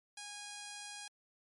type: tone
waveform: 5% pulse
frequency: 822 Hz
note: G#5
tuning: 18 cents flat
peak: -33 dBFS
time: 0.17-1.08 s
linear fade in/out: 5 ms
effects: MP3 48 kbps